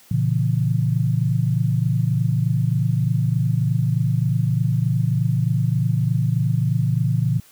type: chord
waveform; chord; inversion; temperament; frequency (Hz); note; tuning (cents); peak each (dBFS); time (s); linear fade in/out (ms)
sine; A# diminished; none; just; 116.54 / 139.85 / 167.82; A#2 / C#3 / E3; 0 / +16 / +31; -20 / -21 / -23; 0.11-7.4; 5
effects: white hiss -51 dBFS RMS until 7.51 s